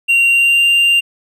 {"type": "tone with pitch glide", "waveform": "triangle", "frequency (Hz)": [2760, 2786], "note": ["F7", "F7"], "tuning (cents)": [-21, -5], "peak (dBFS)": -7, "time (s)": [0.08, 1.01], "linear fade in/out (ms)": 20, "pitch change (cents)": 16, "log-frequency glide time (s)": [0.29, 0.65], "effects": []}